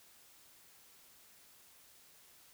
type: silence
effects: white hiss -62 dBFS RMS until 2.53 s